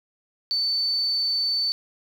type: tone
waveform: sine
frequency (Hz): 4519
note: C#8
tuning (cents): +33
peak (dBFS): -21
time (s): 0.51-1.72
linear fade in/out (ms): 0
effects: 8-bit